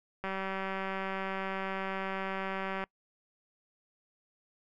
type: click train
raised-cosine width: 0.5 ms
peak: -21 dBFS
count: 500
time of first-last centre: 0.24-2.839 s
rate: 192 Hz
effects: noise-tail reverb RT60 0.1 s tail -25 dB re dry